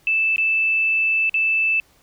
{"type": "tone with dropouts", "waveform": "sine", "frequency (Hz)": 2637, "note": "E7", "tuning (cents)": 0, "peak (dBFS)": -16, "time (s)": [0.07, 1.8], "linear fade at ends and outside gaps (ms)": 1, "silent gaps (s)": [[0.361, 0.381], [1.295, 1.342]], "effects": ["pink hiss -57 dBFS RMS until 2.02 s"]}